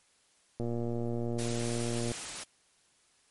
click train, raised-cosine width 2 ms, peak -22 dBFS, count 180, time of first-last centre 0.6-2.117 s, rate 118 Hz
white noise, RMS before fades -39 dBFS, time 1.38-2.44 s, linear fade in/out 10 ms
effects white hiss -67 dBFS RMS until 3.3 s + MP3 48 kbps

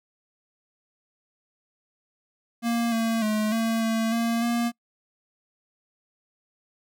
square tone with pitch steps, 233.7 / 226.9 / 214.1 / 226.3 / 225 / 231.2 / 235.8 Hz, A#3 / A#3 / A3 / A3 / A3 / A#3 / A#3, +5 / -47 / -47 / +49 / +39 / -14 / +20 cents, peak -23 dBFS, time 2.62-4.72 s, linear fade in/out 50 ms, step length 300 ms, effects noise-tail reverb RT60 0.1 s tail -25 dB re dry

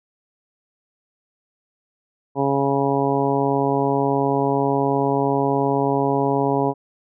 harmonic tone, 138.59 Hz, C#3, in tune, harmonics 1 / 2 / 3 / 4 / 5 / 6 / 7, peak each -26 / -23 / -22 / -27 / -26 / -26 / -26 dBFS, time 2.35-6.74 s, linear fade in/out 50 ms, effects none

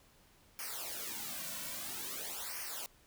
white noise with flanger, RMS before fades -42 dBFS, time 0.59-2.86 s, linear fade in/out 0 ms, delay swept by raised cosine 0.26 to 2.46 ms, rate 0.5 Hz, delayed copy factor -0.95, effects pink hiss -65 dBFS RMS until 3.06 s

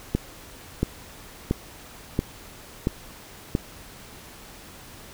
click train, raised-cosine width 3 ms, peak -8 dBFS, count 6, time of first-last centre 0.15-3.551 s, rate 1.47 Hz, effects pink hiss -45 dBFS RMS until 5.13 s

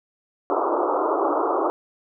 pink band-pass noise, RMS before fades -22 dBFS, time 0.5-1.7 s, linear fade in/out 0 ms, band 300 to 1300 Hz, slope 96 dB/octave, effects none

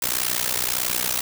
white noise with amplitude modulation, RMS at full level -20 dBFS, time 0.02-1.21 s, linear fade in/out 5 ms, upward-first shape sine, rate 61.7 Hz, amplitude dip 95%, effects none

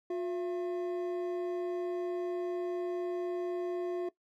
triangle tone pair together, 357.6 / 675 Hz, F4 / E5, +41 / +41 cents, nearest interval major seventh, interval 1100 cents, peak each -30 / -40 dBFS, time 0.1-4.09 s, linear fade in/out 5 ms, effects noise-tail reverb RT60 0.1 s tail -18 dB re dry

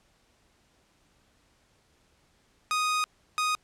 sawtooth tone bursts at uneven times, 1244.5 Hz, D#6, in tune, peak -21 dBFS, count 2, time 2.71-3.04 / 3.38-3.55 s, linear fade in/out 0 ms, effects pink hiss -66 dBFS RMS until 3.63 s + low-pass 9000 Hz 12 dB/octave

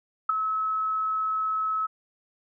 sine tone with ADSR envelope, 1292 Hz, E6, 35 cents flat, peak -15 dBFS, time 0.29-1.87 s, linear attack 7 ms, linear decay 7 ms, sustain -9 dB, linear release 16 ms, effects none

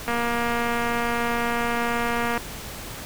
click train, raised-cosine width 0.5 ms, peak -11 dBFS, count 543, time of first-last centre 0.08-2.377 s, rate 236 Hz, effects pink hiss -36 dBFS RMS until 3.05 s

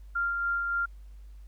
sine tone with tremolo, 1392 Hz, F6, 6 cents flat, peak -25 dBFS, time 0.15-0.86 s, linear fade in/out 10 ms, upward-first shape sine, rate 3.5 Hz, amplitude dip 30%, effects added 50 Hz sine -44 dBFS peak until 1.47 s + pink hiss -69 dBFS RMS until 1.47 s

